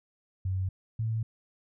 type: tone pair in turn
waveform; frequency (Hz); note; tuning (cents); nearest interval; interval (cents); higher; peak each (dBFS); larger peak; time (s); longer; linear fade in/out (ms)
sine; 94 / 111.79; F#2 / A2; +28 / +28; minor third; 300; second; -27; neither; 0.45-0.69 / 0.99-1.23; neither; 5
effects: none